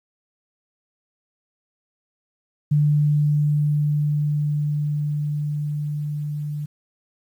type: tone with level ramp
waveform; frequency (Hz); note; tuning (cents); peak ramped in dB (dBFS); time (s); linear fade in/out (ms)
sine; 148.2; D3; +16; -14 to -25; 2.71-6.66; 10
effects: 9-bit